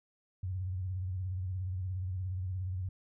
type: tone with vibrato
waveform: sine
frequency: 92.5 Hz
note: F#2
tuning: in tune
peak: -33 dBFS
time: 0.43-2.89 s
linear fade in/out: 5 ms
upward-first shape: sine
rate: 17 Hz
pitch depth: 81 cents each way
effects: none